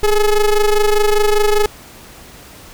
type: ring-modulated tone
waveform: square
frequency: 213.5 Hz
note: G#3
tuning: 48 cents sharp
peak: -8 dBFS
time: 0.03-1.66 s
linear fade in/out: 2 ms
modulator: 201 Hz
effects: pink hiss -39 dBFS RMS until 2.73 s